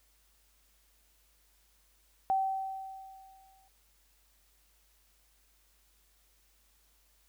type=tone with exponential decay; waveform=sine; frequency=770 Hz; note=G5; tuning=31 cents flat; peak=-24 dBFS; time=2.3-3.68 s; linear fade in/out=0 ms; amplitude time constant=300 ms; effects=added 50 Hz sine -69 dBFS peak until 7.28 s + white hiss -69 dBFS RMS until 7.28 s